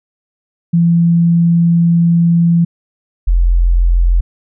sine tone pair in turn, 169.4 / 43.26 Hz, E3 / F1, +48 / -16 cents, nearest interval 2 octaves, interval 2364 cents, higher first, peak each -7 dBFS, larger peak neither, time 0.73-2.65 / 3.27-4.21 s, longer first, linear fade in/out 10 ms, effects none

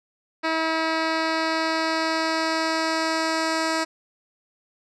10% pulse tone with low-pass filter sweep, 322 Hz, E4, 41 cents flat, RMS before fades -24 dBFS, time 0.43-3.85 s, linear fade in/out 20 ms, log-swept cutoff 3700 to 6700 Hz, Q 1.5, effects none

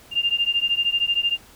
sine beating tone pair, 2794 / 2807 Hz, F7 / F7, 0 / +8 cents, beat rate 13 Hz, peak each -22 dBFS, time 0.11-1.38 s, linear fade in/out 50 ms, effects pink hiss -49 dBFS RMS until 1.55 s

